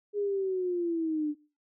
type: linear sweep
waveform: sine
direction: down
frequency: 415.3 to 292.6 Hz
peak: -27 dBFS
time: 0.13-1.35 s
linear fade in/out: 50 ms
effects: noise-tail reverb RT60 0.4 s tail -24 dB re dry